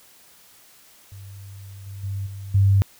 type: tone with level steps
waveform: sine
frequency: 98.4 Hz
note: G2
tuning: 7 cents sharp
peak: -37 / -33 / -25 / -32 / -13 dBFS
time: 1.12-2.82 s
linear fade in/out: 0 ms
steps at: 1.86 / 2.03 / 2.26 / 2.54 s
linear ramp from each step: 10 ms
effects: white hiss -52 dBFS RMS until 2.99 s